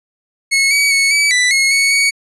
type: tone with pitch steps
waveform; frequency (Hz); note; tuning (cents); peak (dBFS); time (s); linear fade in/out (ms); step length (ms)
sawtooth; 2187 / 2268 / 2208 / 2291 / 1983 / 2169 / 2218 / 2240; C#7 / C#7 / C#7 / D7 / B6 / C#7 / C#7 / C#7; -24 / +39 / -7 / -44 / +7 / -38 / 0 / +18; -7; 0.51-2.11; 20; 200
effects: resampled to 24000 Hz